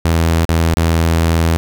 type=tone with dropouts; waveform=sawtooth; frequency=82.41 Hz; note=E2; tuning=in tune; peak=-7 dBFS; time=0.05-1.57 s; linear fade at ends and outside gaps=0 ms; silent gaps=0.452-0.492 / 0.741-0.77 s; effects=none